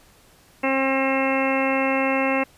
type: harmonic tone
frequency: 267.7 Hz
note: C4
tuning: 40 cents sharp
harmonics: 1 / 2 / 3 / 4 / 5 / 6 / 7 / 8 / 9 / 10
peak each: -24 / -24 / -28 / -29 / -34 / -35 / -33 / -28 / -39 / -28 dBFS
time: 0.63-2.44 s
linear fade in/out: 10 ms
effects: pink hiss -54 dBFS RMS until 2.57 s + resampled to 32000 Hz